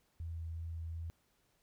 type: tone with vibrato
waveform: sine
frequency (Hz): 82.41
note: E2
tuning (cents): 0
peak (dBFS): -39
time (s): 0.2-1.1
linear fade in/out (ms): 0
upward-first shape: sine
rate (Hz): 2.7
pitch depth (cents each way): 10
effects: pink hiss -75 dBFS RMS until 1.62 s